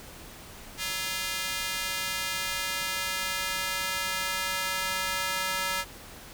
square tone with high-pass filter sweep, 187.9 Hz, F#3, 27 cents sharp, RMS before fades -31 dBFS, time 0.77-5.85 s, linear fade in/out 50 ms, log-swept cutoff 2300 to 1300 Hz, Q 0.87, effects pink hiss -46 dBFS RMS until 6.33 s

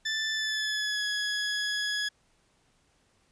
20% pulse tone with pitch glide, 1760 to 1679.6 Hz, A6 to G#6, 0 to +19 cents, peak -23 dBFS, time 0.05-2.09 s, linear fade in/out 10 ms, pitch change -81 cents, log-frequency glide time 0.33-1.05 s, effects pink hiss -68 dBFS RMS until 3.31 s + resampled to 22050 Hz

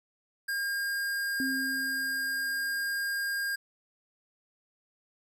square tone, 1613 Hz, G6, 49 cents sharp, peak -30 dBFS, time 0.48-3.56 s, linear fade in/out 10 ms
sine tone with exponential decay, 264.9 Hz, C4, 22 cents sharp, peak -29 dBFS, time 1.4-3.06 s, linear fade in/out 1 ms, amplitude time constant 360 ms
effects none

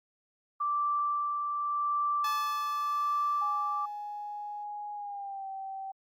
sine tone with tremolo, 1171 Hz, D6, 5 cents flat, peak -26 dBFS, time 0.6-3.86 s, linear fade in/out 10 ms, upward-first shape sine, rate 0.86 Hz, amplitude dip 35%
10% pulse tone with exponential decay, 865 Hz, A5, 30 cents flat, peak -27 dBFS, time 2.24-4.64 s, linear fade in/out 5 ms, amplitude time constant 520 ms
sine tone with pitch glide, 830 to 774.4 Hz, G#5 to G5, -1 to -21 cents, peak -36 dBFS, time 3.41-5.92 s, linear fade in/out 10 ms, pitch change -120 cents, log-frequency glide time 4.94-5.47 s
effects Opus 48 kbps

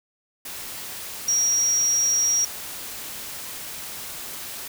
sine tone in noise, 5680 Hz, F8, 28 cents sharp, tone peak -18 dBFS, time 1.28-2.45 s, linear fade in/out 5 ms, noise white, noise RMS -35 dBFS, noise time 0.45-4.68 s, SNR +14 dB, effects none

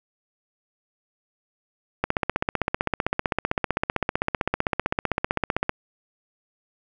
click train, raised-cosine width 0.5 ms, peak -6 dBFS, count 58, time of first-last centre 2.04-5.694 s, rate 15.6 Hz, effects none

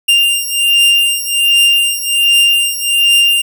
45% pulse beating tone pair, 2794 / 2795.3 Hz, F7 / F7, 0 / +1 cents, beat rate 1.3 Hz, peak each -12 dBFS, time 0.08-3.42 s, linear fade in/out 10 ms, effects none

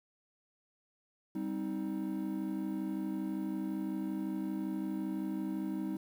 triangle chord, C minor, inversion second, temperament just, 196.22 / 261.6 / 314 Hz, G3 / C4 / Eb4, +2 / 0 / +16 cents, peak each -36 / -39 / -35 dBFS, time 1.35-5.97 s, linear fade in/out 5 ms, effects 10-bit

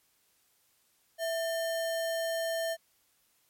sine tone with sample-and-hold, 659.3 Hz, E5, in tune, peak -29 dBFS, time 1.18-2.77 s, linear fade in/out 50 ms, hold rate 2450 Hz, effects white hiss -70 dBFS RMS until 3.49 s + MP3 64 kbps

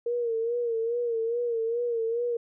sine tone with vibrato, 466.2 Hz, A#4, in tune, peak -25 dBFS, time 0.06-2.37 s, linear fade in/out 5 ms, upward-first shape sine, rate 2.4 Hz, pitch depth 64 cents each way, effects none

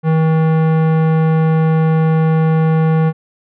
sine tone with tanh clipping, 159.7 Hz, D#3, 45 cents sharp, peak -12 dBFS, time 0.03-3.13 s, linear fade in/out 50 ms, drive 18 dB, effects none

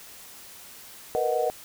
sine chord, B major seventh, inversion third, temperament equal, 466.2 / 493.9 / 622.3 / 740 Hz, A#4 / B4 / D#5 / F#5, 0 / 0 / 0 / 0 cents, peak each -28 dBFS, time 1.15-1.5 s, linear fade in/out 0 ms, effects white hiss -46 dBFS RMS until 1.64 s

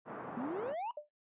white band-pass noise, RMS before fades -44 dBFS, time 0.05-0.75 s, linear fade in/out 50 ms, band 130 to 1200 Hz, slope 24 dB/octave
triangle exponential sweep, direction up, 226.1 to 987 Hz, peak -34 dBFS, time 0.37-0.91 s, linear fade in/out 2 ms
sine tone with exponential decay, 596 Hz, D5, 25 cents sharp, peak -36 dBFS, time 0.97-1.09 s, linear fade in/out 5 ms, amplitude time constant 24 ms
effects noise-tail reverb RT60 0.2 s tail -21 dB re dry + resampled to 8000 Hz

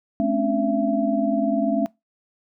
sine tone cluster, 214.9 / 264.1 / 284.3 / 671 Hz, A3 / C4 / C#4 / E5, -41 / +16 / +44 / +31 cents, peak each -24 dBFS, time 0.2-1.86 s, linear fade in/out 0 ms, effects noise-tail reverb RT60 0.2 s tail -23 dB re dry

